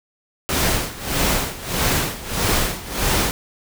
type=noise with tremolo; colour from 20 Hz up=pink; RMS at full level=-18 dBFS; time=0.49-3.31 s; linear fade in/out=0 ms; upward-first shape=sine; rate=1.6 Hz; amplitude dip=85%; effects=none